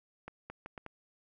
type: accelerating click train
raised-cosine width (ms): 0.5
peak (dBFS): -28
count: 5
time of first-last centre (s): 0.28-0.863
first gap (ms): 220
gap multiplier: 0.73
effects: none

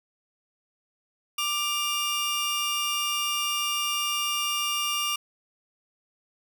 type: tone pair together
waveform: sawtooth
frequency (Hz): 1183 / 2814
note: D6 / F7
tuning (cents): +12 / +12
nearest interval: octave + minor third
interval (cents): 1500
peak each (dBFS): -26 / -24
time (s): 1.38-5.16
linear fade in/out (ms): 5
effects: none

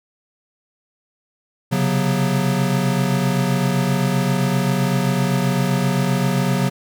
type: tone cluster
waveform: square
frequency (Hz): 129.4 / 137.1 / 182.3 / 241.8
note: C3 / C#3 / F#3 / B3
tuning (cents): -19 / -19 / -25 / -36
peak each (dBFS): -28 / -21 / -21 / -26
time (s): 1.71-6.7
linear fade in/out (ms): 20
effects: none

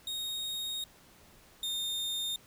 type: tone pair in turn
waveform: 40% pulse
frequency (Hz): 3729 / 3650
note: A#7 / A#7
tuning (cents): 0 / -37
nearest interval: unison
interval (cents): 37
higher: first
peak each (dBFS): -33 / -31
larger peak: second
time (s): 0.07-0.84 / 1.63-2.36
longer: first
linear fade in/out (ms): 2
effects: pink hiss -59 dBFS RMS until 2.46 s

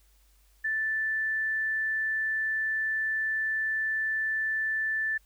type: tone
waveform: sine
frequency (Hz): 1760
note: A6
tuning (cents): 0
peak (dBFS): -26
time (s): 0.64-5.18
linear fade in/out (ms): 10
effects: added 50 Hz sine -60 dBFS peak until 5.25 s + white hiss -67 dBFS RMS until 5.25 s

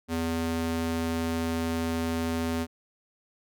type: tone with high-pass filter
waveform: square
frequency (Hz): 82.41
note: E2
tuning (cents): 0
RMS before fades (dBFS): -29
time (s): 0.08-2.67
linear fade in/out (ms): 50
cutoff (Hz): 170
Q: 2
effects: none

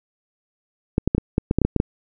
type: clicks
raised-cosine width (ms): 3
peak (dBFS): -4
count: 11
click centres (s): 0.981 / 1.076 / 1.149 / 1.181 / 1.381 / 1.511 / 1.586 / 1.617 / 1.65 / 1.763 / 1.801
effects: none

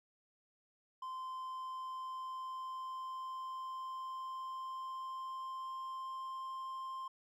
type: tone with pitch glide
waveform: triangle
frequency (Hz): 1037 to 1052.1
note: C6 to C6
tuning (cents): -16 to +9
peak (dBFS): -39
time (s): 1.02-7.08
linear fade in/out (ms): 5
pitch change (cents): +25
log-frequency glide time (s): 1.41-6.48
effects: none

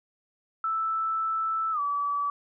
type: tone with pitch glide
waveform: sine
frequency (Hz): 1319 to 1148.3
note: E6 to D6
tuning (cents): +1 to -39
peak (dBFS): -25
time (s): 0.64-2.3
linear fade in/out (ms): 2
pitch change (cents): -240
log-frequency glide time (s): 1.72-1.8
effects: none

